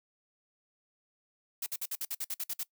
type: noise bursts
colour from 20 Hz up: blue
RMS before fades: -35 dBFS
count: 11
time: 1.62-2.633 s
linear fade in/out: 5 ms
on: 43 ms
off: 54 ms
effects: noise-tail reverb RT60 0.1 s tail -22 dB re dry